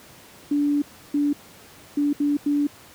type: tone bursts at uneven times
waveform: sine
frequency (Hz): 289.8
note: D4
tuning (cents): -23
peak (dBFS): -18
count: 5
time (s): 0.51-0.82 / 1.14-1.33 / 1.97-2.13 / 2.2-2.37 / 2.46-2.67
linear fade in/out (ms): 5
effects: pink hiss -47 dBFS RMS until 2.94 s + high-pass 100 Hz 12 dB/octave